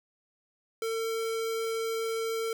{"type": "tone", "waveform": "square", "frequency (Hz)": 451.2, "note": "A4", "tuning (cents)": 44, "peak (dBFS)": -30, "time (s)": [0.82, 2.53], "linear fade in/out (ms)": 2, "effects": []}